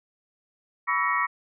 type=tone cluster; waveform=sine; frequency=985 / 1130 / 1319 / 1889 / 2219 Hz; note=B5 / C#6 / E6 / A#6 / C#7; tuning=-5 / +33 / +1 / +22 / +1 cents; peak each=-30 / -26 / -30 / -27 / -31 dBFS; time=0.87-1.27 s; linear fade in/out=20 ms; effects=none